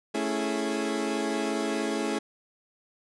30% pulse chord, A major seventh, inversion none, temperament equal, 220 / 277.2 / 329.6 / 415.3 Hz, A3 / C#4 / E4 / G#4, 0 / 0 / 0 / 0 cents, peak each -30 dBFS, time 0.14-2.19 s, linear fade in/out 10 ms, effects resampled to 24000 Hz

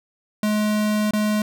square tone with dropouts, 211.7 Hz, G#3, 33 cents sharp, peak -19 dBFS, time 0.43-1.42 s, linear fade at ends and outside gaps 2 ms, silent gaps 1.109-1.134 s, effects none

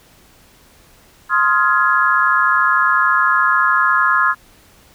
sine chord, F minor seventh, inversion second, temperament just, 1047.7 / 1257.2 / 1396.9 / 1676.3 Hz, C6 / Eb6 / F6 / Ab6, +2 / +18 / 0 / +16 cents, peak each -17 dBFS, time 1.29-4.35 s, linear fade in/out 50 ms, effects pink hiss -49 dBFS RMS until 4.94 s

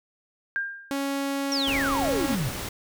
sine tone with exponential decay, 1600 Hz, G6, 35 cents sharp, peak -22 dBFS, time 0.56-1.07 s, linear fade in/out 0 ms, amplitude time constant 110 ms
sawtooth tone with pitch glide, 277.2 to 275 Hz, C#4 to C#4, 0 to -14 cents, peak -22 dBFS, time 0.91-2.35 s, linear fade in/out 0 ms, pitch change -14 cents, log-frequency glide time 1.55-1.61 s
sine exponential sweep, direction down, 5780 to 116.54 Hz, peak -25 dBFS, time 1.52-2.49 s, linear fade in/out 0 ms
pink noise, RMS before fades -33 dBFS, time 1.67-2.69 s, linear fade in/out 5 ms
effects none

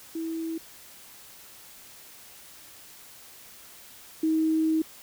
sine tone pair in turn, 326 / 317.6 Hz, E4 / D#4, -19 / +36 cents, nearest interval unison, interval 45 cents, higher first, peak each -29 / -21 dBFS, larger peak second, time 0.15-0.58 / 4.23-4.82 s, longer second, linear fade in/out 5 ms, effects white hiss -49 dBFS RMS until 5.02 s

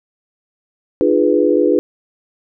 sine chord, D diminished seventh, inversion none, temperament equal with one note detuned, 301.4 / 349.2 / 415.3 / 493.9 Hz, D4 / F4 / Ab4 / Cb5, +45 / 0 / 0 / 0 cents, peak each -16 dBFS, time 1.01-1.79 s, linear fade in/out 0 ms, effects none

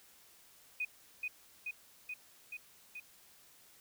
sine tone with echo, 2489 Hz, D#7, in tune, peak -33 dBFS, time 0.8-0.85 s, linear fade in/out 5 ms, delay 430 ms, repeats 5, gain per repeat -2 dB, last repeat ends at 3 s, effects white hiss -62 dBFS RMS until 3.8 s

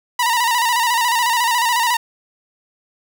sawtooth tone with vibrato, 950 Hz, A#5, 33 cents sharp, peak -11 dBFS, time 0.19-1.97 s, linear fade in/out 5 ms, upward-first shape square, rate 14 Hz, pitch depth 58 cents each way, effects none

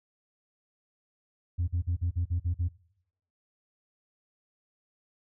sine tone bursts, 87.31 Hz, F2, in tune, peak -23 dBFS, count 8, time 1.58-2.688 s, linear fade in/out 20 ms, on 100 ms, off 44 ms, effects noise-tail reverb RT60 0.8 s tail -23 dB re dry + tanh soft clip ceiling -23 dBFS

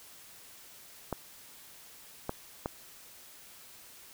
clicks, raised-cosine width 1 ms, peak -18 dBFS, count 3, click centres 1.127 / 2.294 / 2.659 s, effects white hiss -53 dBFS RMS until 4.13 s

